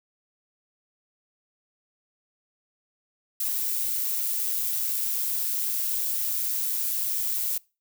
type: noise with amplitude modulation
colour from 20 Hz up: violet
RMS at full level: -26 dBFS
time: 3.4-7.58 s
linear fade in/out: 5 ms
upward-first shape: sine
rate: 118 Hz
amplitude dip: 30%
effects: noise-tail reverb RT60 0.3 s tail -24 dB re dry